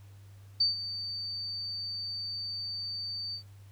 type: tone with ADSR envelope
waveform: sine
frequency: 4587 Hz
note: D8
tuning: 42 cents flat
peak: -21 dBFS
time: 0.6-3.43 s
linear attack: 8 ms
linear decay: 140 ms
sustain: -13 dB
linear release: 91 ms
effects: added 99 Hz sine -49 dBFS peak until 3.71 s + pink hiss -64 dBFS RMS until 3.71 s